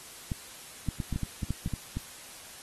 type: clicks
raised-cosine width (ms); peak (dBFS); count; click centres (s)
5; -18; 11; 0.318 / 0.887 / 1.002 / 1.127 / 1.16 / 1.233 / 1.432 / 1.506 / 1.661 / 1.737 / 1.97
effects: white hiss -47 dBFS RMS until 2.62 s + AAC 32 kbps